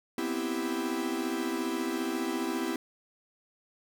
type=chord; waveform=45% pulse; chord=C major seventh; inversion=third; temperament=equal; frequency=246.9 / 261.6 / 329.6 / 392 Hz; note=B3 / C4 / E4 / G4; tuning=0 / 0 / 0 / 0 cents; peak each=-37 / -36 / -33 / -37 dBFS; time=0.18-2.76 s; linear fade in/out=2 ms; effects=none